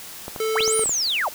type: clicks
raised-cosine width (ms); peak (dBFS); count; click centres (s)
1; -18; 7; 0.281 / 0.362 / 0.606 / 0.678 / 0.794 / 0.858 / 0.894
type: tone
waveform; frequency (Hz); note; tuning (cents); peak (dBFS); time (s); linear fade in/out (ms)
square; 439.6; A4; -2; -22; 0.4-0.84; 2
type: linear two-way sweep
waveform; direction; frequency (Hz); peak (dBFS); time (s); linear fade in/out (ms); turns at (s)
sine; up then down; 466.2 to 9690 to 466.2; -20; 0.55-1.29; 10; 0.76
effects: white hiss -38 dBFS RMS until 1.34 s